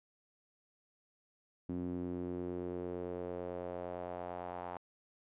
sawtooth tone with band-pass filter sweep, 88.9 Hz, F2, 31 cents sharp, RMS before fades -41 dBFS, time 1.69-4.77 s, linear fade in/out 0 ms, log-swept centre 260 to 830 Hz, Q 2.7, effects resampled to 8000 Hz

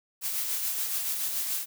blue noise with tremolo, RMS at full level -29 dBFS, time 0.21-1.66 s, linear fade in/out 50 ms, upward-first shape sine, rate 7 Hz, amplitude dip 35%, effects none

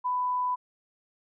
sine tone, 996 Hz, B5, 14 cents sharp, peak -25 dBFS, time 0.04-0.56 s, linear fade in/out 20 ms, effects none

